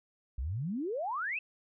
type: exponential sweep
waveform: sine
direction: up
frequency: 56.4 to 2707 Hz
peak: -32 dBFS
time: 0.38-1.39 s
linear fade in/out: 5 ms
effects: none